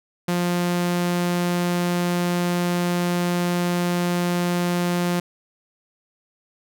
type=tone; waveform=sawtooth; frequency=175.8 Hz; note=F3; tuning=12 cents sharp; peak=-16 dBFS; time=0.28-5.2 s; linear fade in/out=5 ms; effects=none